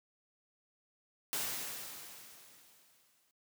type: noise with exponential decay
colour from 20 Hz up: white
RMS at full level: -35 dBFS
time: 1.33-3.31 s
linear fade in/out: 0 ms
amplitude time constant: 430 ms
effects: noise-tail reverb RT60 0.1 s tail -24 dB re dry + high-pass 100 Hz 12 dB/octave